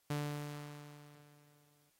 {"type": "tone with exponential decay", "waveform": "sawtooth", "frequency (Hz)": 146.83, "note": "D3", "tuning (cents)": 0, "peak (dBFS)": -30, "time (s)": [0.1, 1.9], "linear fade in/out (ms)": 5, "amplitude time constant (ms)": 390, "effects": ["white hiss -75 dBFS RMS until 1.99 s", "AAC 48 kbps"]}